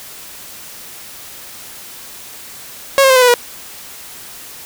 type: tone with pitch steps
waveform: sawtooth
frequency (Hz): 548 / 534.2 / 520.8 / 507.8 / 495 / 482.6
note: C#5 / C5 / C5 / B4 / B4 / B4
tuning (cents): -20 / +36 / -8 / +48 / +4 / -40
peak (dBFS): -3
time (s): 2.98-3.34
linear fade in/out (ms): 0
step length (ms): 60
effects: white hiss -34 dBFS RMS until 4.65 s